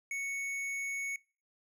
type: tone with hard clipping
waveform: sine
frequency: 2217 Hz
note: C#7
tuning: in tune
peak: -36 dBFS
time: 0.11-1.16 s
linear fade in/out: 2 ms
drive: 10 dB
effects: noise-tail reverb RT60 0.4 s tail -25 dB re dry